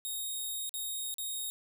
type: tone with dropouts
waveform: 5% pulse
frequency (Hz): 3729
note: A#7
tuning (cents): 0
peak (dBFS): -27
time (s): 0.05-1.5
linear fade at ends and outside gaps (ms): 0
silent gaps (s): 0.693-0.74 / 1.141-1.183
effects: none